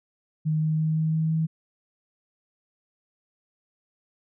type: tone with pitch steps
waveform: sine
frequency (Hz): 155.56 / 156.46 / 157.37 / 158.28 / 159.2 / 160.12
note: D#3 / D#3 / D#3 / D#3 / D#3 / D#3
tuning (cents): 0 / +10 / +20 / +30 / +40 / +50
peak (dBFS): -21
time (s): 0.45-1.47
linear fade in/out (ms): 20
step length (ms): 170
effects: none